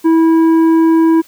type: tone with tanh clipping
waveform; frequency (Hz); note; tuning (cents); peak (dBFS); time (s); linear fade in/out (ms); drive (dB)
triangle; 326; E4; -19; -8; 0.04-1.22; 20; 12
effects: white hiss -45 dBFS RMS until 1.27 s